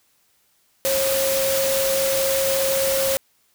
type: tone in noise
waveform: sine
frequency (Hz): 540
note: C#5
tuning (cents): -45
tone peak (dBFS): -20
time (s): 0.85-3.17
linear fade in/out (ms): 0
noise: white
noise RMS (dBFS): -24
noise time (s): 0.85-3.17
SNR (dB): +1
effects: white hiss -63 dBFS RMS until 3.54 s